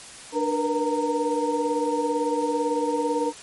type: tone cluster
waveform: sine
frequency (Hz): 296.6 / 469.6 / 487.5 / 922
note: D4 / A#4 / B4 / A#5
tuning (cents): +17 / +13 / -23 / -19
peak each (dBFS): -27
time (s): 0.32-3.33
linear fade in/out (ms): 50
effects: white hiss -42 dBFS RMS until 3.42 s + MP3 48 kbps